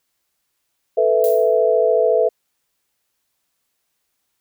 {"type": "chord", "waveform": "sine", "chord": "A suspended second", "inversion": "none", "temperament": "equal", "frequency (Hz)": [440, 493.9, 659.3], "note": ["A4", "B4", "E5"], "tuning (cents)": [0, 0, 0], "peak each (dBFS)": -17, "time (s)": [0.97, 2.29], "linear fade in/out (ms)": 10}
{"type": "noise with exponential decay", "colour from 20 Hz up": "violet", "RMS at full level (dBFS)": -27, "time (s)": [1.24, 1.6], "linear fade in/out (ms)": 0, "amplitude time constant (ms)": 77}
{"effects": ["white hiss -72 dBFS RMS until 4.4 s"]}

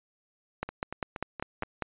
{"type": "two click trains", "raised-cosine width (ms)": 0.5, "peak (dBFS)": [-21, -15], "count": [5, 7], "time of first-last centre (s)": [[0.69, 1.633], [0.63, 1.823]], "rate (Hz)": [4.24, 5.03], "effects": ["resampled to 8000 Hz"]}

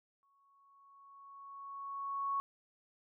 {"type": "tone with exponential growth", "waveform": "sine", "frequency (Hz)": 1108.7, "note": "C#6", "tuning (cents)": 0, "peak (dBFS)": -31, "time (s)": [0.23, 2.4], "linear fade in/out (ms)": 0, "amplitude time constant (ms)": 470, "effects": []}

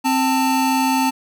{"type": "tone pair together", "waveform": "square", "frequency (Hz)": [263.2, 888.4], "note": ["C4", "A5"], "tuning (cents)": [10, 16], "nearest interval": "octave + major sixth", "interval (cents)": 2106, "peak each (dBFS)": -19, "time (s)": [0.04, 1.11], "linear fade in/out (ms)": 20, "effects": []}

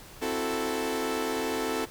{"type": "chord", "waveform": "sawtooth", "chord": "F# half-diminished seventh", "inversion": "second", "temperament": "equal", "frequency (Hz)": [261.6, 329.6, 370, 440], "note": ["C4", "E4", "F#4", "A4"], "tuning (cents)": [0, 0, 0, 0], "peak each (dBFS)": [-30, -31, -33, -27], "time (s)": [0.21, 1.86], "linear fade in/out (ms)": 20, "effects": ["pink hiss -48 dBFS RMS until 1.9 s"]}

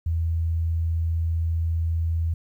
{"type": "tone", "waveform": "sine", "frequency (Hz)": 82.41, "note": "E2", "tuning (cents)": 0, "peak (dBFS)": -21, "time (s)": [0.06, 2.34], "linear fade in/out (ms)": 5, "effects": ["10-bit"]}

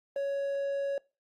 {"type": "tone", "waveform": "triangle", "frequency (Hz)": 557, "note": "C#5", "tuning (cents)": 8, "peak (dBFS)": -27, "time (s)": [0.16, 0.98], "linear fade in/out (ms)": 2, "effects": ["noise-tail reverb RT60 0.3 s tail -23 dB re dry", "Opus 32 kbps"]}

